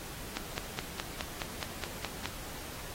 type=click train; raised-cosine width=0.2 ms; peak=-15 dBFS; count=10; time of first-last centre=0.37-2.257 s; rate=4.77 Hz; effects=pink hiss -44 dBFS RMS until 2.94 s + AAC 48 kbps